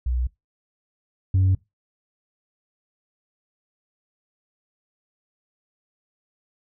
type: tone pair in turn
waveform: sine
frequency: 61.74 / 94.29 Hz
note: B1 / F#2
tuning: 0 / +33 cents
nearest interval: perfect fifth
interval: 733 cents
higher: second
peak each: -20 / -13 dBFS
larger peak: second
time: 0.06-0.27 / 1.34-1.55 s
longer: neither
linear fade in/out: 5 ms
effects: noise-tail reverb RT60 0.2 s tail -23 dB re dry + tanh soft clip ceiling -14 dBFS